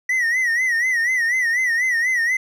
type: tone with vibrato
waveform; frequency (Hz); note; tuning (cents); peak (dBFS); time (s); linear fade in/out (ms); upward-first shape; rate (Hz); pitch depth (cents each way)
triangle; 1938; B6; -33; -15; 0.09-2.37; 5; sine; 4.1; 110
effects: none